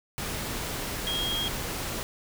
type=tone in noise; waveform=sine; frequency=3254 Hz; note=G#7; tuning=36 cents flat; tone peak=-28 dBFS; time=1.07-1.48 s; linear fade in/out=0 ms; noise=pink; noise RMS=-33 dBFS; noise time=0.18-2.03 s; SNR=+2 dB; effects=none